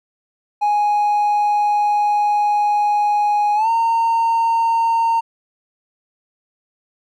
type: tone with pitch glide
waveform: triangle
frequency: 830.6 to 916.3 Hz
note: G#5 to A#5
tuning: 0 to -30 cents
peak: -11 dBFS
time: 0.61-5.21 s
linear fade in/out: 20 ms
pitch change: +170 cents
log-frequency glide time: 3.55-3.69 s
effects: tanh soft clip ceiling -8 dBFS

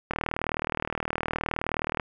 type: click train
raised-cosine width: 0.5 ms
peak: -12 dBFS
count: 75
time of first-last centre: 0.11-1.998 s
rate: 39.2 Hz
effects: none

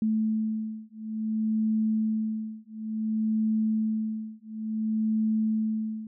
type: beating tone pair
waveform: sine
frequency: 218.2 / 218.77 Hz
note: A3 / A3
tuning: -14 / -10 cents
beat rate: 0.57 Hz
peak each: -28 dBFS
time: 0.02-6.07 s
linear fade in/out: 2 ms
effects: none

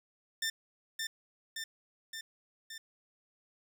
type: tone with echo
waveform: 15% pulse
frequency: 1793 Hz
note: A6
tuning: 32 cents sharp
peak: -25 dBFS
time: 0.42-0.5 s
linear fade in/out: 5 ms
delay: 570 ms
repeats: 4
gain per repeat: -3 dB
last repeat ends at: 2.78 s
effects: none

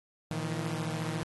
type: tone cluster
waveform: sawtooth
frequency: 114.6 / 157 / 171.1 Hz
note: A#2 / D#3 / F3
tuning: -29 / +16 / -35 cents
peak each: -35 / -30 / -34 dBFS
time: 0.31-1.23 s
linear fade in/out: 0 ms
effects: AAC 32 kbps

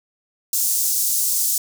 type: high-pass noise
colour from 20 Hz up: pink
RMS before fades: -20 dBFS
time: 0.53-1.58 s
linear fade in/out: 2 ms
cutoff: 6200 Hz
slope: 24 dB/octave
effects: none

